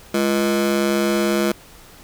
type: ring-modulated tone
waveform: 30% pulse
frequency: 277.2 Hz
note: C#4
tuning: in tune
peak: -11 dBFS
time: 0.14-1.52 s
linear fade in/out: 5 ms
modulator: 68.9 Hz
effects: pink hiss -45 dBFS RMS until 2.03 s